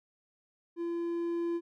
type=tone with level ramp; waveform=triangle; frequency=340.5 Hz; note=F4; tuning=44 cents flat; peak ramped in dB=-30 to -27 dBFS; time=0.76-1.61 s; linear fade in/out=50 ms; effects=none